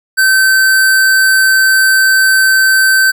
square tone, 1543 Hz, G6, 28 cents flat, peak -7 dBFS, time 0.17-3.12 s, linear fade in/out 20 ms, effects none

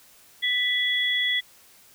sine tone pair together, 1975.5 / 3368 Hz, B6 / G#7, 0 / +24 cents, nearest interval major sixth, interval 924 cents, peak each -24 / -24 dBFS, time 0.42-1.41 s, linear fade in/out 20 ms, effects white hiss -54 dBFS RMS until 1.94 s

